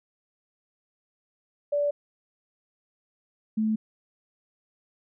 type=tone pair in turn; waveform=sine; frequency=580 / 217.9 Hz; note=D5 / A3; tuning=-22 / -17 cents; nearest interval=octave + perfect fourth; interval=1695 cents; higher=first; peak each=-22 dBFS; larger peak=neither; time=1.72-1.91 / 3.57-3.76 s; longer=neither; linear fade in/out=10 ms; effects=none